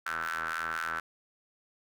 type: ring-modulated tone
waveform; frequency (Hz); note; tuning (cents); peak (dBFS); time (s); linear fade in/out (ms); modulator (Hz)
sawtooth; 81.6; E2; -17; -25; 0.06-1; 5; 1430
effects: none